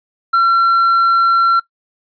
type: tone with tanh clipping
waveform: triangle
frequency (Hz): 1360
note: F6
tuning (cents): -46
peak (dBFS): -9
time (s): 0.33-1.6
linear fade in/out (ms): 10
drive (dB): 7
effects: noise-tail reverb RT60 0.1 s tail -19 dB re dry + resampled to 11025 Hz